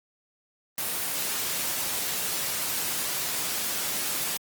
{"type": "noise", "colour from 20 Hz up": "white", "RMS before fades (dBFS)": -29, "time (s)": [0.78, 4.37], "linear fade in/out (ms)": 2, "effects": ["high-pass 100 Hz 12 dB/octave", "Opus 24 kbps"]}